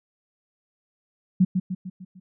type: tone with echo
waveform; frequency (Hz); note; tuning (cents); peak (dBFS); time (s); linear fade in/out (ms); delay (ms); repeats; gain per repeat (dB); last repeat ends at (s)
sine; 185; F#3; 0; -13; 1.4-1.45; 10; 150; 5; -6; 2.2
effects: none